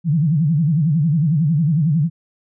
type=tone with vibrato; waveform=sine; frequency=155.56 Hz; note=D#3; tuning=in tune; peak=-13 dBFS; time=0.04-2.1 s; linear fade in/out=50 ms; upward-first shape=sine; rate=11 Hz; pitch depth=190 cents each way; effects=none